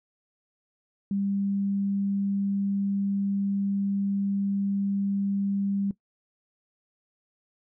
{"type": "tone", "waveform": "sine", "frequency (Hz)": 198.5, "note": "G3", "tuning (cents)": 22, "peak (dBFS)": -24, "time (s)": [1.11, 5.91], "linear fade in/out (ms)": 2, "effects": ["noise-tail reverb RT60 0.1 s tail -18 dB re dry"]}